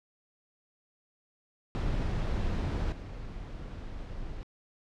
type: noise with level steps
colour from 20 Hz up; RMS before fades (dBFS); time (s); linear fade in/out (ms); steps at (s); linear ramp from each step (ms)
brown; -30 / -40; 1.75-4.43; 0; 2.92; 2
effects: low-pass 5000 Hz 12 dB/octave